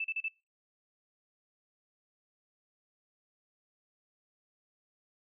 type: tone bursts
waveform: sine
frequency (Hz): 2639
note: E7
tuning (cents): +1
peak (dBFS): -31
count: 4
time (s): 0-0.284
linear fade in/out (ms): 5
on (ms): 44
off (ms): 36
effects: noise-tail reverb RT60 0.3 s tail -24 dB re dry